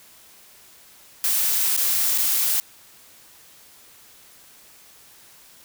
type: noise with dropouts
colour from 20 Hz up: blue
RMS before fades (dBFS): -21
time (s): 1.24-2.6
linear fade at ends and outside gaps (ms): 0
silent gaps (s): 1.765-1.776 / 2.177-2.183
effects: white hiss -50 dBFS RMS until 5.64 s